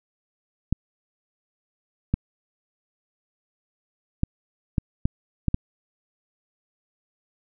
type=clicks; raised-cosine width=5 ms; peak=-8 dBFS; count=7; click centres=0.726 / 2.14 / 4.234 / 4.782 / 5.055 / 5.483 / 5.544 s; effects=none